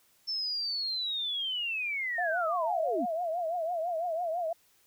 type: linear sweep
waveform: sine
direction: down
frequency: 5350 to 194.7 Hz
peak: -30 dBFS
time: 0.27-3.06 s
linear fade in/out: 20 ms
type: tone with vibrato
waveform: sine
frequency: 676 Hz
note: E5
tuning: 43 cents sharp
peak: -29 dBFS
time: 2.18-4.53 s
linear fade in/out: 5 ms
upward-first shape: triangle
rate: 6 Hz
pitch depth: 140 cents each way
effects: white hiss -66 dBFS RMS until 4.86 s